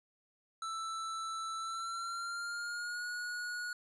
square tone with pitch glide, 1324 to 1452.2 Hz, E6 to F#6, +7 to -33 cents, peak -38 dBFS, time 0.62-3.73 s, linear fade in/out 2 ms, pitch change +160 cents, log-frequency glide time 1.57-3.06 s, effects resampled to 22050 Hz

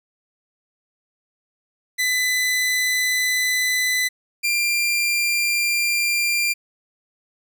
sawtooth tone pair in turn, 2004 / 2383 Hz, B6 / D7, +25 / +25 cents, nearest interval minor third, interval 300 cents, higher second, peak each -15 dBFS, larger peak neither, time 1.98-4.09 / 4.43-6.54 s, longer neither, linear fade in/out 20 ms, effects none

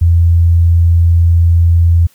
sine tone, 84.6 Hz, E2, 45 cents sharp, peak -5 dBFS, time 0.01-2.07 s, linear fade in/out 10 ms, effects white hiss -50 dBFS RMS until 2.14 s

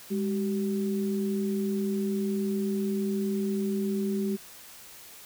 sine tone pair together, 204.2 / 383.2 Hz, G#3 / G4, -29 / -39 cents, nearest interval major seventh, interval 1090 cents, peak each -27 / -31 dBFS, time 0.1-4.37 s, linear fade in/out 20 ms, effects white hiss -48 dBFS RMS until 5.25 s

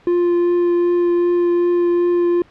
triangle tone with vibrato, 349.2 Hz, F4, in tune, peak -11 dBFS, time 0.07-2.42 s, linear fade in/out 2 ms, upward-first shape triangle, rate 2.6 Hz, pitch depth 10 cents each way, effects pink hiss -50 dBFS RMS until 2.5 s + low-pass 3000 Hz 12 dB/octave

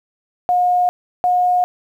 sine tone pair in turn, 718 / 720.6 Hz, F5 / F#5, +48 / -46 cents, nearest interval unison, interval 6 cents, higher second, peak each -12 dBFS, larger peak neither, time 0.49-0.89 / 1.24-1.64 s, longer neither, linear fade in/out 0 ms, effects 8-bit

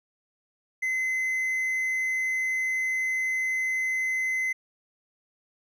triangle tone, 2048 Hz, C7, 38 cents flat, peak -23 dBFS, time 0.82-4.53 s, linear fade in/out 10 ms, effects none

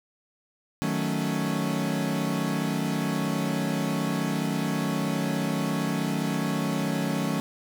40% pulse chord, D# half-diminished seventh, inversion none, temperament equal, 155.56 / 185 / 220 / 277.2 Hz, D#3 / F#3 / A3 / C#4, 0 / 0 / 0 / 0 cents, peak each -30 dBFS, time 0.82-7.4 s, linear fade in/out 0 ms, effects none

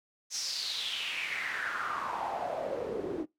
pink noise with band-pass filter sweep, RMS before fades -35 dBFS, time 0.3-3.26 s, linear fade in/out 50 ms, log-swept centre 6000 to 320 Hz, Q 5.4, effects noise-tail reverb RT60 0.2 s tail -23 dB re dry

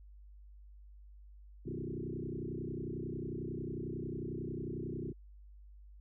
sine tone with frequency modulation, 245.5 Hz, B3, 10 cents flat, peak -37 dBFS, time 1.65-5.13 s, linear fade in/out 20 ms, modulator 31.1 Hz, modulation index 4.7, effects added 50 Hz sine -52 dBFS peak until 6 s

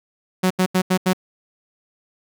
sawtooth tone bursts, 185 Hz, F#3, in tune, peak -11 dBFS, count 5, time 0.43-1.133 s, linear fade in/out 10 ms, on 75 ms, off 82 ms, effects none

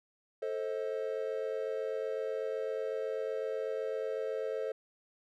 triangle chord, A diminished, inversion none, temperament just, 440 / 528 / 633.6 Hz, A4 / C5 / Eb5, 0 / +16 / +31 cents, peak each -34 / -35 / -39 dBFS, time 0.42-4.72 s, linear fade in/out 5 ms, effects none

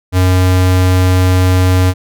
square tone, 92 Hz, F#2, 9 cents flat, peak -8 dBFS, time 0.12-1.94 s, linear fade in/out 50 ms, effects none

